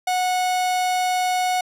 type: tone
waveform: 45% pulse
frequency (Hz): 733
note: F#5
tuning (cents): -16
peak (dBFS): -19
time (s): 0.07-1.61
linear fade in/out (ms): 5
effects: low-pass 12000 Hz 12 dB/octave